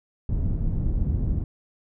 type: low-pass noise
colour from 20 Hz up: pink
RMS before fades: -24 dBFS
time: 0.29-1.44 s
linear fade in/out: 2 ms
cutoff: 140 Hz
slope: 12 dB/octave
effects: none